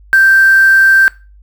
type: tone with quantisation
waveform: sine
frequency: 1568 Hz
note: G6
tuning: in tune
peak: -4 dBFS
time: 0.13-1.08 s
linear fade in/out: 0 ms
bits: 4
effects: noise-tail reverb RT60 0.3 s tail -20 dB re dry + added 50 Hz sine -38 dBFS peak until 1.42 s